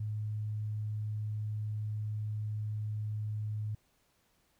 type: tone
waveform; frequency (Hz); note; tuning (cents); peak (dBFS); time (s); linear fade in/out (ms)
sine; 106.6; G#2; +46; -33; 0-3.75; 5
effects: pink hiss -72 dBFS RMS until 4.59 s